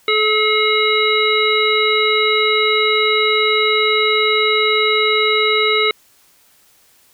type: harmonic tone with a mistuned harmonic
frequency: 430 Hz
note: A4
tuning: 40 cents flat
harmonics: 1 / 3 / 5 / 7 / 9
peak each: -17 / -20 / -17 / -25 / -19 dBFS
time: 0.08-5.91 s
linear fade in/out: 2 ms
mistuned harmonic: 7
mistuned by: -69 cents
effects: white hiss -53 dBFS RMS until 7.13 s